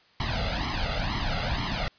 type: noise with flanger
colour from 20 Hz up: pink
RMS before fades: -28 dBFS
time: 0.2-1.88 s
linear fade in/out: 0 ms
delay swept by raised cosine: 0.96 to 1.49 ms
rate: 2.1 Hz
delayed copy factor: +0.9
effects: white hiss -60 dBFS RMS until 1.98 s + resampled to 11025 Hz